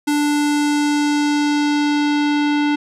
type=tone with low-pass filter sweep; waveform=square; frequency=293.7 Hz; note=D4; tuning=in tune; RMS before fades=-17 dBFS; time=0.07-2.76 s; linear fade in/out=10 ms; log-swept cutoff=11000 to 3200 Hz; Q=1.2; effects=none